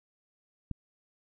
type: click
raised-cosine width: 5 ms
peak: -22 dBFS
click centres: 0.713 s
effects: none